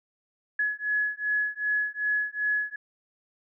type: beating tone pair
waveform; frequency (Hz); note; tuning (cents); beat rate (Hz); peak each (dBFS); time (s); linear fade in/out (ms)
sine; 1692 / 1694.6; G#6 / G#6; +32 / +34; 2.6; -28; 0.59-2.76; 5
effects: none